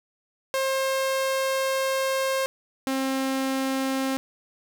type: tone pair in turn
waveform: sawtooth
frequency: 533 / 266.5 Hz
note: C5 / C4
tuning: +32 / +32 cents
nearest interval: octave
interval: 1200 cents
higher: first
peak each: -19 / -20 dBFS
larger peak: first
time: 0.54-2.46 / 2.87-4.17 s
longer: first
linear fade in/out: 0 ms
effects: none